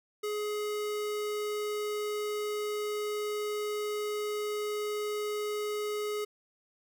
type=tone; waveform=square; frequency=419.7 Hz; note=G#4; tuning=18 cents sharp; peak=-32 dBFS; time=0.23-6.25 s; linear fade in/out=10 ms; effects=none